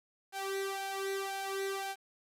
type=tone with flanger; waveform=sawtooth; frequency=390 Hz; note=G4; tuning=9 cents flat; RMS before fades=-37 dBFS; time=0.32-1.96 s; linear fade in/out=50 ms; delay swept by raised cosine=1.2 to 2.07 ms; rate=1.9 Hz; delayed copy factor=+0.75; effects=resampled to 32000 Hz + 10-bit

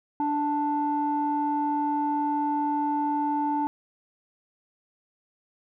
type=tone with low-pass filter; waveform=square; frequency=293.7 Hz; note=D4; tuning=in tune; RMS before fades=-26 dBFS; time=0.2-3.67 s; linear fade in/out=0 ms; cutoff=810 Hz; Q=8.1; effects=none

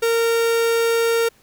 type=tone; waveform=45% pulse; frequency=461.1 Hz; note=A#4; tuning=19 cents flat; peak=-16 dBFS; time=0.02-1.29 s; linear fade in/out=10 ms; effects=pink hiss -55 dBFS RMS until 1.42 s

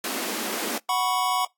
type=high-pass noise; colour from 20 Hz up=pink; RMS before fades=-29 dBFS; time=0.04-0.78 s; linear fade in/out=2 ms; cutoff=200 Hz; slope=96 dB/octave
type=chord; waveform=square; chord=F# suspended fourth; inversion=none; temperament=equal; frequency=740 / 987.8 / 1108.7 Hz; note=F#5 / B5 / C#6; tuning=0 / 0 / 0 cents; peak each=-27 dBFS; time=0.89-1.45 s; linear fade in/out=2 ms
effects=noise-tail reverb RT60 0.2 s tail -26 dB re dry + AAC 64 kbps

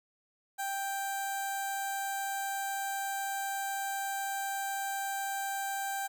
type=tone with notch filter; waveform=15% pulse; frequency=786 Hz; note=G5; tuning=4 cents sharp; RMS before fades=-35 dBFS; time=0.58-6.08 s; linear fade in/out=20 ms; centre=2700 Hz; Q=0.65; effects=none

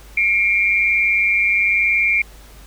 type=tone pair together; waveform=sine; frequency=2160 / 2359 Hz; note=C#7 / D7; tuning=-45 / +7 cents; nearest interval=major second; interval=152 cents; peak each=-18 / -15 dBFS; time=0.17-2.22 s; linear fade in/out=5 ms; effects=added 50 Hz sine -40 dBFS peak until 2.66 s + pink hiss -46 dBFS RMS until 2.66 s

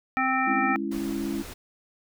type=harmonic tone; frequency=261.6 Hz; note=C4; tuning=in tune; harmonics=1 / 3 / 5 / 7 / 9; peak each=-29 / -27 / -27 / -29 / -30 dBFS; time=0.17-0.76 s; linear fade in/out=0 ms
type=chord; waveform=sine; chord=C# minor; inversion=second; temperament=just; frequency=207.9 / 277.2 / 332.6 Hz; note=G#3 / C#4 / E4; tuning=+2 / 0 / +16 cents; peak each=-32 / -31 / -31 dBFS; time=0.46-1.43 s; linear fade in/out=20 ms
type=noise; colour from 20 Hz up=pink; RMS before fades=-41 dBFS; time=0.91-1.54 s; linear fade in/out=10 ms
effects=none

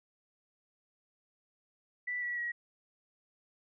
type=tone with pitch steps; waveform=sine; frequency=1972 / 1940.4 / 1909.2 Hz; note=B6 / B6 / A#6; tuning=-3 / -31 / +41 cents; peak=-33 dBFS; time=2.07-2.52 s; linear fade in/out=10 ms; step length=150 ms; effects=none

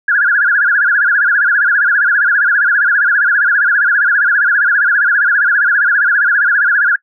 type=tone with vibrato; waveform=sine; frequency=1545 Hz; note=G6; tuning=26 cents flat; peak=-8 dBFS; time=0.08-6.96 s; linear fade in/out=5 ms; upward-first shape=sine; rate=15 Hz; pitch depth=180 cents each way; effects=noise-tail reverb RT60 0.1 s tail -21 dB re dry

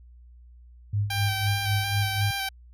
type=tone with tremolo; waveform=sine; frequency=102.9 Hz; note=G#2; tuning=16 cents flat; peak=-21 dBFS; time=0.93-2.31 s; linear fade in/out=5 ms; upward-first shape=sine; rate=4 Hz; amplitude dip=75%
type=tone with vibrato; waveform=10% pulse; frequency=784 Hz; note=G5; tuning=in tune; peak=-19 dBFS; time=1.1-2.49 s; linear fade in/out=5 ms; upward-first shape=square; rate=2.7 Hz; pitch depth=19 cents each way
effects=added 60 Hz sine -47 dBFS peak until 2.73 s

